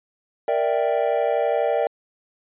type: chord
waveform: triangle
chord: E half-diminished seventh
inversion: second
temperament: equal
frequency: 466.2 / 587.3 / 659.3 / 784 Hz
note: Bb4 / D5 / E5 / G5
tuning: 0 / 0 / 0 / 0 cents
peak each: -22 / -21 / -23 / -24 dBFS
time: 0.48-1.87 s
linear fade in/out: 2 ms
effects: resampled to 8000 Hz